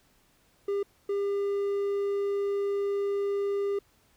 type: tone bursts at uneven times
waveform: triangle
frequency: 401.1 Hz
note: G4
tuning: 40 cents sharp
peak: -24 dBFS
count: 2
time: 0.68-0.83 / 1.09-3.79 s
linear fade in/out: 5 ms
effects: pink hiss -65 dBFS RMS until 4.16 s